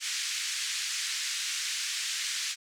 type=band-pass noise; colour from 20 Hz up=white; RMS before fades=-33 dBFS; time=0-2.56 s; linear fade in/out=50 ms; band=1700 to 7300 Hz; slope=24 dB/octave; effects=none